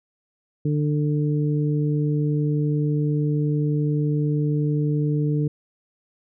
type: harmonic tone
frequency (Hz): 148.7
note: D3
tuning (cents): +22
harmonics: 1 / 2 / 3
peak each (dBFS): -20 / -26 / -30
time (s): 0.65-5.48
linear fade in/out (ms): 5
effects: none